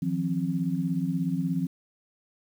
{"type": "tone cluster", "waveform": "sine", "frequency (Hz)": [160.2, 176.9, 265], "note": ["E3", "F3", "C4"], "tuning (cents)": [-49, 23, 22], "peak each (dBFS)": [-30, -28, -30], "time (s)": [0.02, 1.67], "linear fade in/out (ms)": 5, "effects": ["9-bit"]}